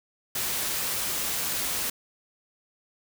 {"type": "noise", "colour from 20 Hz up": "white", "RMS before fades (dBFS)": -29, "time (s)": [0.35, 1.9], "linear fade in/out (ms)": 5, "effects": []}